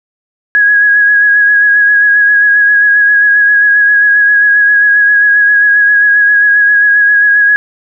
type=tone with vibrato; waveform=sine; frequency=1661.2 Hz; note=G#6; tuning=in tune; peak=-4 dBFS; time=0.55-7.56 s; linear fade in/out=0 ms; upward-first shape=sine; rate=7.5 Hz; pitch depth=25 cents each way; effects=none